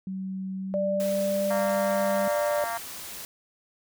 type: tone with pitch glide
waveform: sine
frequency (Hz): 189.9 to 199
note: F#3 to G3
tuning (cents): +45 to +26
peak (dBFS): -30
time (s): 0.07-2.28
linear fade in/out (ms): 2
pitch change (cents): +81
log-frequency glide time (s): 0.55-1.43
type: tone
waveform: sine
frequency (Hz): 590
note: D5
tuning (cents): +8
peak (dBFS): -24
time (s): 0.74-2.64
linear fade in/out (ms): 0
type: noise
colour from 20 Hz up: white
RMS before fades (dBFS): -39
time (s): 1-3.25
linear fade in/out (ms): 0
type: harmonic tone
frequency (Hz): 230.5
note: A#3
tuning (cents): -19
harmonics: 3 / 4 / 5 / 6 / 7 / 8 / 9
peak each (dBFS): -32 / -34 / -37 / -40 / -40 / -41 / -46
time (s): 1.5-2.78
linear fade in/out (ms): 10
effects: none